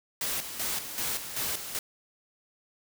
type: noise with tremolo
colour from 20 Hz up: white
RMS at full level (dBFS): -31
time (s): 0.21-1.79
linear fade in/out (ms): 2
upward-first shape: square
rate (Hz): 2.6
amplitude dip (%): 60
effects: none